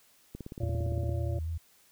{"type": "click train", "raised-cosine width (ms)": 3, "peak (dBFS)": -27, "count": 14, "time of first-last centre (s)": [0.35, 1.093], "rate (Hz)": 17.5}
{"type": "harmonic tone", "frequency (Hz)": 114.5, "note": "A#2", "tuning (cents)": -31, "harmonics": [1, 3, 5, 6], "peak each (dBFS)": [-32, -41, -41, -48], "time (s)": [0.6, 1.39], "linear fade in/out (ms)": 5}
{"type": "tone with vibrato", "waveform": "sine", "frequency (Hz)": 81.1, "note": "E2", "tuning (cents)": -28, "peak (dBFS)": -31, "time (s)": [0.62, 1.58], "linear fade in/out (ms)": 10, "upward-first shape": "sine", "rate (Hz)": 5.9, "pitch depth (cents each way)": 37}
{"effects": ["white hiss -63 dBFS RMS until 1.91 s"]}